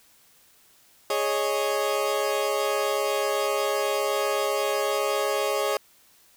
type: chord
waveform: 30% pulse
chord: Ab suspended fourth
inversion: none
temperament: equal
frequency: 415.3 / 554.4 / 622.3 Hz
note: Ab4 / Db5 / Eb5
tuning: 0 / 0 / 0 cents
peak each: -25 / -24 / -27 dBFS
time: 1.1-5.77 s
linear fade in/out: 2 ms
effects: white hiss -58 dBFS RMS until 6.36 s